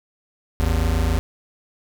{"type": "tone pair together", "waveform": "square", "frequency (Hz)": [54.01, 81.2], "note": ["A1", "E2"], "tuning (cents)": [-31, -26], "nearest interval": "perfect fifth", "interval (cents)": 705, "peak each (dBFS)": -21, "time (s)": [0.6, 1.19], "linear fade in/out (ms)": 0, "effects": []}